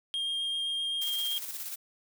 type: tone with vibrato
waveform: triangle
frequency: 3220 Hz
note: G7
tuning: 46 cents sharp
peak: -28 dBFS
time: 0.14-1.38 s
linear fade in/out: 0 ms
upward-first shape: sine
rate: 7.7 Hz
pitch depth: 8 cents each way
type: noise with tremolo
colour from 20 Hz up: blue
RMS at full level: -37 dBFS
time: 1.01-1.76 s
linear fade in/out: 10 ms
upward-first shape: square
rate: 17 Hz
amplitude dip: 40%
effects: none